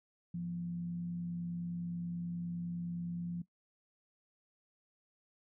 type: tone with frequency modulation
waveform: sine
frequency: 172.9 Hz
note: F3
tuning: 17 cents flat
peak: -36 dBFS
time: 0.34-3.42 s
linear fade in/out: 5 ms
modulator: 69.6 Hz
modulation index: 0.24
effects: noise-tail reverb RT60 0.1 s tail -17 dB re dry